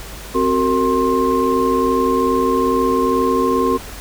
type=tone cluster; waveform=sine; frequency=263.4 / 375.5 / 457.9 / 1059 Hz; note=C4 / F#4 / A#4 / C6; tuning=+12 / +26 / -31 / +21 cents; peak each=-19 dBFS; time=0.34-3.78 s; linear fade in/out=20 ms; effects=added 50 Hz sine -34 dBFS peak until 4 s + pink hiss -34 dBFS RMS until 4 s